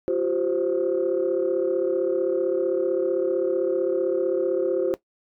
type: chord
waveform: sine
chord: F suspended second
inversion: none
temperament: equal with one note detuned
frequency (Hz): 349.2 / 384.8 / 523.3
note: F4 / G4 / C5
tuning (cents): 0 / -32 / 0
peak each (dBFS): -24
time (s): 0.08-4.94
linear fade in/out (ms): 0
effects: noise-tail reverb RT60 0.1 s tail -17 dB re dry + tanh soft clip ceiling -14 dBFS